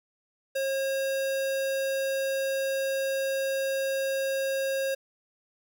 square tone, 540 Hz, C#5, 45 cents flat, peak -27 dBFS, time 0.55-4.95 s, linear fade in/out 10 ms, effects none

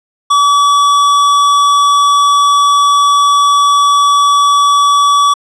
sine tone with tanh clipping, 1144 Hz, D6, 46 cents flat, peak -8 dBFS, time 0.3-5.34 s, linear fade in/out 10 ms, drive 16 dB, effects low-pass 10000 Hz 12 dB/octave

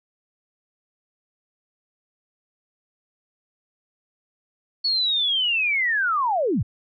sine linear sweep, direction down, 4435 to 71.8 Hz, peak -19 dBFS, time 4.84-6.63 s, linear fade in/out 10 ms, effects none

